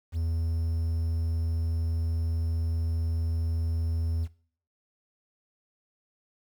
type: tone with quantisation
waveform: triangle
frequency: 82.41 Hz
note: E2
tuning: in tune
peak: -24 dBFS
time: 0.12-4.28 s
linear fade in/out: 50 ms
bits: 9
effects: noise-tail reverb RT60 0.5 s tail -19 dB re dry